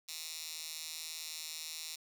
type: tone with high-pass filter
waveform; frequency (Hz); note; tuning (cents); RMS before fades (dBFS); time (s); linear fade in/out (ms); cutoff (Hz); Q
10% pulse; 158.8; D#3; +36; -44; 0.08-1.96; 10; 4500; 1.4
effects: none